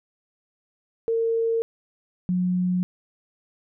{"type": "tone pair in turn", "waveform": "sine", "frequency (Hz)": [456.1, 181], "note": ["A#4", "F#3"], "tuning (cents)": [-38, -38], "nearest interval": "octave + major third", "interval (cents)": 1600, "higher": "first", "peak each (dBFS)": -20, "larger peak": "neither", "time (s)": [[1.08, 1.62], [2.29, 2.83]], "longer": "neither", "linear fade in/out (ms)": 0, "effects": []}